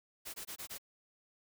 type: noise bursts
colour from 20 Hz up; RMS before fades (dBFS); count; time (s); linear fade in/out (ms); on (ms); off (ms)
white; -44; 5; 0.25-0.784; 20; 90; 21
effects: none